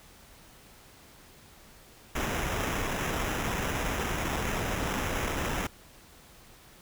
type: noise with sample-and-hold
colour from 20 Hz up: pink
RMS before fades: -31 dBFS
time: 2.15-5.67 s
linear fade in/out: 5 ms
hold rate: 4410 Hz
effects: pink hiss -54 dBFS RMS until 6.81 s

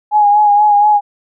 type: tone with vibrato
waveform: sine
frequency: 830.6 Hz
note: G#5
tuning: in tune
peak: -6 dBFS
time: 0.11-1.01 s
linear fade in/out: 50 ms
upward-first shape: sine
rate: 4.2 Hz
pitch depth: 33 cents each way
effects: none

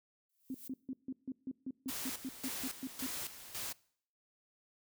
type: noise with exponential growth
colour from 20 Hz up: violet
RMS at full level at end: -46 dBFS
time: 0.29-0.68 s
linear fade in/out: 5 ms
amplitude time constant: 84 ms
type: tone bursts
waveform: sine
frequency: 261.6 Hz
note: C4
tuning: in tune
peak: -37 dBFS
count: 14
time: 0.5-3.066 s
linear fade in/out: 2 ms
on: 44 ms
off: 150 ms
type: noise with tremolo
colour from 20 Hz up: white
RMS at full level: -41 dBFS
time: 1.88-3.73 s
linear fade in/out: 10 ms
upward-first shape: square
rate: 1.8 Hz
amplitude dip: 70%
effects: noise-tail reverb RT60 0.6 s tail -23 dB re dry

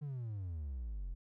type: exponential sweep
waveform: triangle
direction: down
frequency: 152.1 to 41.2 Hz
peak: -36 dBFS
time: 0.01-1.15 s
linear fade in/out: 20 ms
effects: tanh soft clip ceiling -32 dBFS

